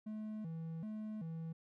triangle tone with vibrato, 187.3 Hz, F#3, 21 cents sharp, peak -39 dBFS, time 0.06-1.53 s, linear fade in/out 10 ms, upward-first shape square, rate 1.3 Hz, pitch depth 240 cents each way, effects none

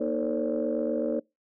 sine tone cluster, 236.3 / 310.9 / 449.7 / 528 / 576 Hz, A#3 / D#4 / A4 / C5 / D5, +24 / -1 / +38 / +16 / -34 cents, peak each -31 dBFS, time 0-1.2 s, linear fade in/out 10 ms, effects noise-tail reverb RT60 0.2 s tail -23 dB re dry + tanh soft clip ceiling -17 dBFS

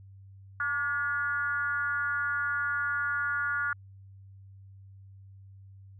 sine tone with frequency modulation, 1432 Hz, F6, 43 cents sharp, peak -27 dBFS, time 0.6-3.73 s, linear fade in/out 2 ms, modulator 271 Hz, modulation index 0.75, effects added 97 Hz sine -48 dBFS peak until 5.99 s

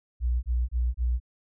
sine tone bursts, 60.6 Hz, B1, 32 cents flat, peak -22 dBFS, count 4, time 0.2-1.201 s, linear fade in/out 50 ms, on 230 ms, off 27 ms, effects none

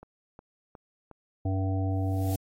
click train, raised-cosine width 1 ms, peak -32 dBFS, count 4, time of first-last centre 0.03-1.113 s, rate 2.77 Hz
harmonic tone, 95.5 Hz, G2, 45 cents flat, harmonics 1 / 3 / 5 / 7 / 8, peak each -26 / -33 / -42 / -39 / -41 dBFS, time 1.45-2.36 s, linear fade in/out 5 ms
blue noise with exponential growth, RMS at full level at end -38 dBFS, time 1.9-2.36 s, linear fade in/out 5 ms, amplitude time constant 100 ms
effects AAC 48 kbps

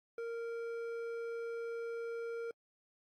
sine tone with hard clipping, 463.8 Hz, A#4, 9 cents flat, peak -40 dBFS, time 0.18-2.51 s, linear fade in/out 2 ms, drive 8 dB, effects AAC 64 kbps

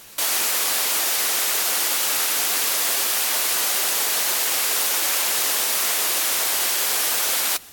white high-pass noise, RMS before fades -21 dBFS, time 0.18-7.57 s, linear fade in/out 5 ms, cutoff 410 Hz, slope 12 dB/octave, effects white hiss -43 dBFS RMS until 7.72 s + AAC 64 kbps

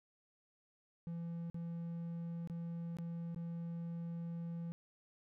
triangle tone with dropouts, 168.7 Hz, E3, 40 cents sharp, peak -38 dBFS, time 1.07-4.72 s, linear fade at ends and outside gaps 0 ms, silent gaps 1.5-1.544 / 2.474-2.498 / 2.969-2.986 / 3.346-3.361 s, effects none

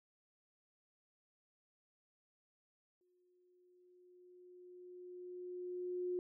sine tone with exponential growth, 359.8 Hz, F#4, 48 cents flat, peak -35 dBFS, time 3.01-6.19 s, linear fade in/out 1 ms, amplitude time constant 690 ms, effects none

